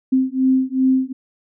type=beating tone pair; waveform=sine; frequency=260 / 262.6 Hz; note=C4 / C4; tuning=-11 / +6 cents; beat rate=2.6 Hz; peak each=-17 / -17 dBFS; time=0.12-1.13 s; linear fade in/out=10 ms; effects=none